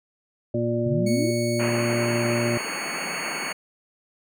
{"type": "harmonic tone", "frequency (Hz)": 118.1, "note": "A#2", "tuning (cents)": 23, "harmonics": [1, 2, 3, 5], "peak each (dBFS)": [-27, -27, -27, -27], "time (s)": [0.54, 2.58], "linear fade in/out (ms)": 5}
{"type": "exponential sweep", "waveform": "sine", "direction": "up", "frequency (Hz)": [120, 371.8], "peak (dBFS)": -23, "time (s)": [0.86, 1.31], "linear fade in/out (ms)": 5}
{"type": "tone", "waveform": "15% pulse", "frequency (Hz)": 2220, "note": "C#7", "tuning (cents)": 2, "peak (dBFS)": -26, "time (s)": [1.06, 3.53], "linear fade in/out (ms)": 10}
{"type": "band-pass noise", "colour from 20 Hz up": "white", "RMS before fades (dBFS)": -31, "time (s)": [1.59, 3.53], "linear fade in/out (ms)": 10, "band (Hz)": [150, 2800], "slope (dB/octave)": 96}
{"effects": []}